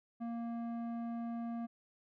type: tone with low-pass filter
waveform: square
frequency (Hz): 233.1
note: A#3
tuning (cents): 0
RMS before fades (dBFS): -40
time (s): 0.2-1.67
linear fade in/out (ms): 20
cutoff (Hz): 880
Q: 0.85
effects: none